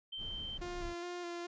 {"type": "tone", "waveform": "sine", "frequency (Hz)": 3119, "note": "G7", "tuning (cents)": -9, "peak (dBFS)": -40, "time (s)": [0.12, 0.58], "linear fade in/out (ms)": 10}
{"type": "noise", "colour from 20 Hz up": "brown", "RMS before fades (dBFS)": -46, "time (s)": [0.17, 0.95], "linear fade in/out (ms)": 50}
{"type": "tone with vibrato", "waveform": "sawtooth", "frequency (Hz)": 349.2, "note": "F4", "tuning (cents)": 0, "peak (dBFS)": -36, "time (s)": [0.61, 1.47], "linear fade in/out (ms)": 10, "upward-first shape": "square", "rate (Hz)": 2.4, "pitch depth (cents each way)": 19}
{"effects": ["resampled to 16000 Hz"]}